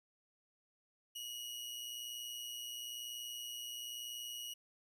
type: tone with amplitude modulation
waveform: sawtooth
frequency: 2900 Hz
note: F#7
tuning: 35 cents flat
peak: -38 dBFS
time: 1.15-4.54 s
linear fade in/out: 10 ms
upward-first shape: sine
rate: 121 Hz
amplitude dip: 45%
effects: none